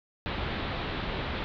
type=low-pass noise; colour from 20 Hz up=pink; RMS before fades=-33 dBFS; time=0.26-1.44 s; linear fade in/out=0 ms; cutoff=4000 Hz; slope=48 dB/octave; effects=none